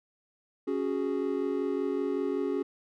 triangle chord, C# suspended fourth, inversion none, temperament equal, 277.2 / 370 / 415.3 Hz, C#4 / F#4 / G#4, 0 / 0 / 0 cents, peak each -30 dBFS, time 0.67-2.63 s, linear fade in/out 10 ms, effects none

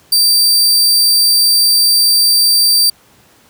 sawtooth tone, 4671 Hz, D8, 10 cents flat, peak -5 dBFS, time 0.12-2.9 s, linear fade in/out 5 ms, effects pink hiss -48 dBFS RMS until 3.49 s + high-pass 80 Hz 12 dB/octave

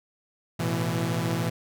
sawtooth chord, A suspended second, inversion none, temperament equal with one note detuned, 110 / 123.47 / 166.73 Hz, A2 / B2 / E3, 0 / 0 / +20 cents, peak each -27 / -26 / -24 dBFS, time 0.59-1.5 s, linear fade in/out 10 ms, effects none

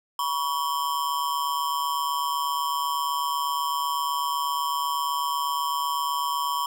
square ring-modulated tone, 1046.5 Hz, C6, in tune, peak -22 dBFS, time 0.19-6.66 s, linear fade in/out 2 ms, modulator 74 Hz, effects none

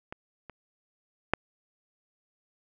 clicks, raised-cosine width 0.5 ms, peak -23 / -28 / -7 dBFS, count 3, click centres 0.125 / 0.497 / 1.336 s, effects none

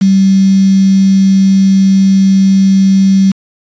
sine tone with quantisation, 193 Hz, G3, 27 cents flat, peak -4 dBFS, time 0.01-3.32 s, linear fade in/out 10 ms, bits 4, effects resampled to 16000 Hz

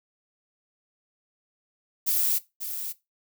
violet noise with echo, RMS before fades -24 dBFS, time 2.06-2.39 s, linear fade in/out 20 ms, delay 540 ms, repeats 1, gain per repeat -9 dB, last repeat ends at 2.93 s, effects noise-tail reverb RT60 0.2 s tail -17 dB re dry

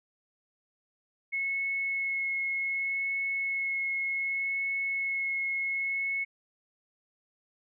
sine tone with vibrato, 2184 Hz, C#7, 26 cents flat, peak -28 dBFS, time 1.32-6.25 s, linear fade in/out 20 ms, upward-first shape sine, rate 0.66 Hz, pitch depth 10 cents each way, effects none

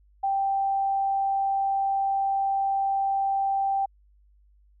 sine tone, 784 Hz, G5, in tune, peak -22 dBFS, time 0.23-3.86 s, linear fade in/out 10 ms, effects added 50 Hz sine -56 dBFS peak until 4.8 s

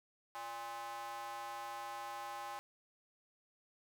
square tone with high-pass filter, 116.54 Hz, A#2, in tune, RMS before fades -45 dBFS, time 0.35-2.59 s, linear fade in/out 0 ms, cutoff 890 Hz, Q 4.5, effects none

